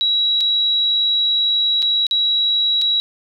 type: tone with dropouts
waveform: sine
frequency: 3883 Hz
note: B7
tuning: 30 cents flat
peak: -14 dBFS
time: 0.01-3 s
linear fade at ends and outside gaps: 0 ms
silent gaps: 0.406-0.409 / 1.821-1.826 / 2.067-2.111 / 2.815-2.819 s
effects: none